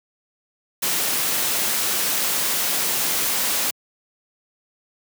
white noise, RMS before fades -22 dBFS, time 0.82-3.71 s, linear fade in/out 10 ms, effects high-pass 150 Hz 12 dB/octave

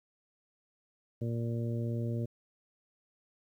harmonic tone, 116.8 Hz, A#2, 4 cents sharp, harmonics 1 / 2 / 3 / 4 / 5, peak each -32 / -38 / -42 / -44 / -46 dBFS, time 1.21-2.26 s, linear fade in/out 10 ms, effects 11-bit

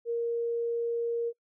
sine tone, 467.8 Hz, A#4, 6 cents sharp, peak -27 dBFS, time 0.05-1.33 s, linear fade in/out 50 ms, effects noise-tail reverb RT60 0.1 s tail -25 dB re dry

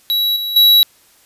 square tone with level steps, 3900 Hz, B7, 23 cents flat, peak -14 / -20 / -7 dBFS, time 0.1-0.83 s, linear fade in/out 0 ms, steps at 0.36 / 0.56 s, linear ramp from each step 5 ms, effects white hiss -51 dBFS RMS until 1.25 s + resampled to 32000 Hz

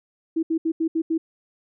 sine tone bursts at uneven times, 324.5 Hz, E4, 27 cents flat, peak -19 dBFS, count 6, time 0.36-0.43 / 0.5-0.58 / 0.65-0.72 / 0.8-0.88 / 0.95-1.02 / 1.1-1.18 s, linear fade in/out 10 ms, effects none

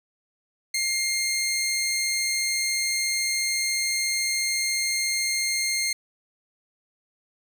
15% pulse tone, 2119 Hz, C7, 21 cents sharp, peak -17 dBFS, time 0.74-5.93 s, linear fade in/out 5 ms, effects none

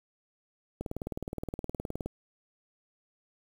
click train, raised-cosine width 2 ms, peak -21 dBFS, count 25, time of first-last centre 0.81-2.06 s, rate 19.2 Hz, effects 8-bit

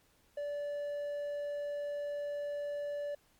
triangle tone, 580 Hz, D5, 22 cents flat, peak -33 dBFS, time 0.37-3.15 s, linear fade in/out 5 ms, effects pink hiss -69 dBFS RMS until 3.39 s + MP3 96 kbps

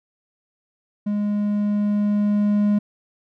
triangle tone with level ramp, 206.8 Hz, G#3, 7 cents flat, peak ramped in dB -18 to -13 dBFS, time 1.06-2.79 s, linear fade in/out 10 ms, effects none

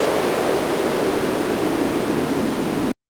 white noise with band-pass filter sweep, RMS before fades -20 dBFS, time 0-2.92 s, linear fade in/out 5 ms, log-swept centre 430 to 260 Hz, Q 1.9, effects Opus 48 kbps

